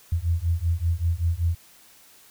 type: beating tone pair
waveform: sine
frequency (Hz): 81.9 / 87.1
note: E2 / F2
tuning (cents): -11 / -4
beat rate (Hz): 5.2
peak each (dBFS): -24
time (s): 0.12-1.55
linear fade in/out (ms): 5
effects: white hiss -53 dBFS RMS until 2.3 s